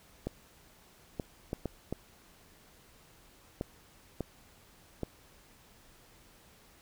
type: clicks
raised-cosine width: 2 ms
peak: -20 dBFS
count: 8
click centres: 0.27 / 1.198 / 1.531 / 1.657 / 1.926 / 3.611 / 4.207 / 5.033 s
effects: pink hiss -60 dBFS RMS until 6.81 s